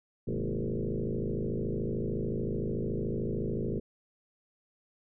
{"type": "tone with frequency modulation", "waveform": "sine", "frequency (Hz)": 120, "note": "B2", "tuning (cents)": -49, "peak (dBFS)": -29, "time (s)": [0.27, 3.8], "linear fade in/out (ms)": 10, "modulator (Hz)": 53.6, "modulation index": 6.5, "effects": []}